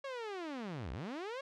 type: linear two-way sweep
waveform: sawtooth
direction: down then up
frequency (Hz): 560 to 54.8 to 560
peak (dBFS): -36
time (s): 0.04-1.41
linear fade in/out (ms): 5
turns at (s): 0.92
effects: low-pass 4000 Hz 12 dB/octave